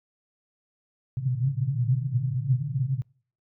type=band-pass noise; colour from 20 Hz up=white; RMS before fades=-26 dBFS; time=1.17-3.02 s; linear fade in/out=0 ms; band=120 to 140 Hz; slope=96 dB/octave; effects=noise-tail reverb RT60 0.5 s tail -26 dB re dry